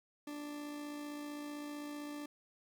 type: tone with amplitude modulation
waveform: 40% pulse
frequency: 293.7 Hz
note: D4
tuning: in tune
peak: -40 dBFS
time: 0.27-2.26 s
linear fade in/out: 5 ms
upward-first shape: sine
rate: 55.6 Hz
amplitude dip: 30%
effects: 11-bit